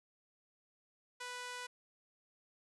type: tone with high-pass filter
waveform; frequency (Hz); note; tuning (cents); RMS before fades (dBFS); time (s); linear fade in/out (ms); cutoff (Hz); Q
sawtooth; 493.9; B4; 0; -45; 1.2-1.67; 10; 1100; 0.91
effects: resampled to 24000 Hz + 11-bit